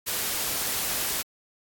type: noise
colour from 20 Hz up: white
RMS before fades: -28 dBFS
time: 0.06-1.23 s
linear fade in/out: 20 ms
effects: AAC 64 kbps